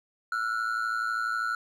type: ring-modulated tone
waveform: triangle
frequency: 1398 Hz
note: F6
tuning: 1 cent sharp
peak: -22 dBFS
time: 0.32-1.55 s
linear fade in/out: 2 ms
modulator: 56.1 Hz
effects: none